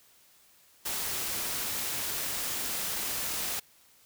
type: noise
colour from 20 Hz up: white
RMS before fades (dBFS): -33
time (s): 0.85-3.6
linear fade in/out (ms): 10
effects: white hiss -61 dBFS RMS until 4.05 s